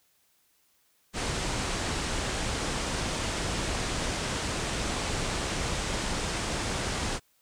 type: low-pass noise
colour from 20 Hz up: pink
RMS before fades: -31 dBFS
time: 1.13-7.2 s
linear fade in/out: 50 ms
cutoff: 9100 Hz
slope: 48 dB/octave
effects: white hiss -68 dBFS RMS until 7.41 s